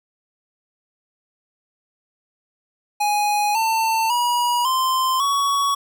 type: tone with pitch steps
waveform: square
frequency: 830.6 / 895.4 / 965.2 / 1040.5 / 1121.6 Hz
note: G#5 / A5 / B5 / C6 / C#6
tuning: 0 / +30 / -40 / -10 / +20 cents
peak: -18 dBFS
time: 3-5.75 s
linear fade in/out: 10 ms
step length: 550 ms
effects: none